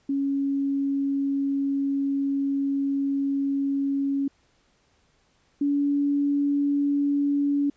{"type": "tone pair in turn", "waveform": "sine", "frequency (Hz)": [277.2, 285], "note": ["C#4", "C#4"], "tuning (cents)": [0, 48], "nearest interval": "unison", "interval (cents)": 48, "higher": "second", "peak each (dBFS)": [-22, -20], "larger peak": "second", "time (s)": [[0.09, 4.28], [5.61, 7.7]], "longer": "first", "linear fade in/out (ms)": 5, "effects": ["pink hiss -65 dBFS RMS until 7.76 s", "resampled to 16000 Hz"]}